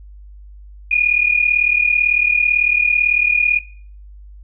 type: tone pair together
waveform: sine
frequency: 2433 / 2471 Hz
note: D#7 / D#7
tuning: -39 / -13 cents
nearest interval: unison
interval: 26 cents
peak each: -15 dBFS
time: 0.91-3.59 s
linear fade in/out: 5 ms
effects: noise-tail reverb RT60 0.5 s tail -20 dB re dry + added 50 Hz sine -36 dBFS peak until 4.43 s